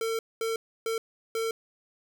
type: tone bursts at uneven times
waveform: square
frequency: 451.6 Hz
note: A4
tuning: 45 cents sharp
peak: -28 dBFS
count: 4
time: 0.01-0.19 / 0.41-0.56 / 0.86-0.98 / 1.35-1.51 s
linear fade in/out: 2 ms
effects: none